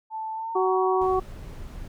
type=tone with pitch glide; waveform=sine; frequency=880 to 948.6 Hz; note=A5 to A#5; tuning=0 to +30 cents; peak=-29 dBFS; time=0.1-1.08 s; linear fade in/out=50 ms; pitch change=+130 cents; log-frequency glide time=0.33-0.76 s
type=harmonic tone; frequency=374.1 Hz; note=F#4; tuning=19 cents sharp; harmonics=1 / 2 / 3; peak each=-22 / -26 / -27 dBFS; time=0.55-1.2 s; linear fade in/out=10 ms
type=noise; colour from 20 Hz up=brown; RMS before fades=-38 dBFS; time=1.01-1.88 s; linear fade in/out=5 ms
effects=none